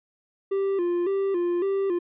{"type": "tone with vibrato", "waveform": "triangle", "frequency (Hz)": 370, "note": "F#4", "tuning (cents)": 0, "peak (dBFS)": -20, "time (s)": [0.51, 1.99], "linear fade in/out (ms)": 10, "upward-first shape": "square", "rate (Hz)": 1.8, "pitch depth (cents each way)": 99, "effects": ["resampled to 8000 Hz"]}